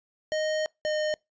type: tone pair in turn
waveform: square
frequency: 620 / 612.2 Hz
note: D#5 / D#5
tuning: -6 / -28 cents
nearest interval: unison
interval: 22 cents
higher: first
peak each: -26 dBFS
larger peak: neither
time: 0.32-0.66 / 0.85-1.14 s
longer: first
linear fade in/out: 0 ms
effects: noise-tail reverb RT60 0.2 s tail -26 dB re dry + resampled to 16000 Hz